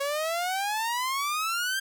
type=exponential sweep; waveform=sawtooth; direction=up; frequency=551 to 1600 Hz; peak=-23 dBFS; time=0-1.8 s; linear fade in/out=10 ms; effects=none